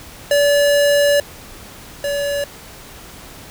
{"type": "tone pair in turn", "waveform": "square", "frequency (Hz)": [575, 570.7], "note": ["D5", "D5"], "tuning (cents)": [-37, -50], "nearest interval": "unison", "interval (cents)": 13, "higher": "first", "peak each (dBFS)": [-12, -19], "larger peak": "first", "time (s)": [[0.31, 1.2], [2.04, 2.44]], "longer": "first", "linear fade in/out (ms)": 2, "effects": ["pink hiss -38 dBFS RMS until 3.5 s"]}